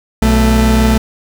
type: tone pair together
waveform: 40% pulse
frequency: 61.9 / 220.6 Hz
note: B1 / A3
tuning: +5 / +5 cents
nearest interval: octave + minor seventh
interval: 2200 cents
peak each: -10 dBFS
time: 0.22-0.98 s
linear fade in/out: 5 ms
effects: none